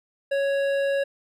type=tone with hard clipping; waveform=sine; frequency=555 Hz; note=C#5; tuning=2 cents sharp; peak=-23 dBFS; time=0.31-1.04 s; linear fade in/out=10 ms; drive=11 dB; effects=none